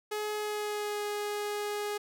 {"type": "tone with pitch glide", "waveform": "sawtooth", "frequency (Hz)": [422.5, 414.8], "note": ["G#4", "G#4"], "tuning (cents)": [30, -2], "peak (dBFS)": -28, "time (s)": [0.11, 1.98], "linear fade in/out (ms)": 10, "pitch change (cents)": -32, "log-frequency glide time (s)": [0.34, 1.04], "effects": []}